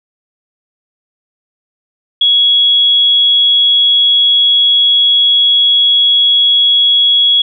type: tone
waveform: sine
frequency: 3340 Hz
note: G#7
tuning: 9 cents sharp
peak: -6 dBFS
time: 2.21-7.42 s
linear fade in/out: 5 ms
effects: none